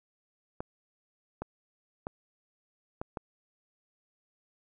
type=clicks; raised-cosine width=1 ms; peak=-21 dBFS; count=5; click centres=0.605 / 1.42 / 2.069 / 3.015 / 3.172 s; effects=none